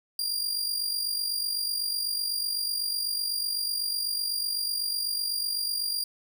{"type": "tone with amplitude modulation", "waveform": "sawtooth", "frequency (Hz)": 4785, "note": "D8", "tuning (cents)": 32, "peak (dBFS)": -22, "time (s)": [0.19, 6.04], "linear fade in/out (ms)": 2, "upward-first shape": "sine", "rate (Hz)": 48, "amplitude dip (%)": 55, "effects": []}